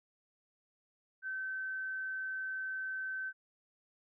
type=tone; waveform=sine; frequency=1537 Hz; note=G6; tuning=35 cents flat; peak=-36 dBFS; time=1.22-3.33 s; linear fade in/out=50 ms; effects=none